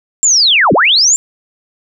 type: linear two-way sweep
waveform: sine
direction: down then up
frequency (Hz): 7459 to 129.8 to 7459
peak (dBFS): -6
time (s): 0.23-1.16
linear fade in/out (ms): 0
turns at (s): 0.73
effects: none